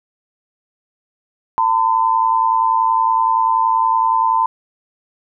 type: tone pair together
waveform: sine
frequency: 903.4 / 1014 Hz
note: A5 / B5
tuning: +45 / +45 cents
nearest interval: major second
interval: 200 cents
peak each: -15 dBFS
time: 1.58-4.46 s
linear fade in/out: 0 ms
effects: none